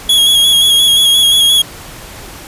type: tone with vibrato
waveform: 45% pulse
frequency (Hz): 3322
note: G#7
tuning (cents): 0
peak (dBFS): -6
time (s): 0.09-1.62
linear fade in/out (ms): 5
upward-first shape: square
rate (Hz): 5.7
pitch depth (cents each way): 25
effects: pink hiss -31 dBFS RMS until 2.47 s + resampled to 32000 Hz